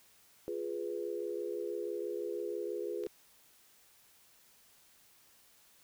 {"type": "chord", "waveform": "sine", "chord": "F diminished", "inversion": "none", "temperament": "equal", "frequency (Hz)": [349.2, 415.3, 493.9], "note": ["F4", "Ab4", "Cb5"], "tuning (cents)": [0, 0, 0], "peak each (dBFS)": [-40, -38, -41], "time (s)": [0.48, 3.07], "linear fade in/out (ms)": 0}
{"type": "clicks", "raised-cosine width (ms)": 0.2, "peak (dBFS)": -35, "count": 2, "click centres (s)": [3.037, 3.064]}
{"effects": ["white hiss -64 dBFS RMS until 5.83 s"]}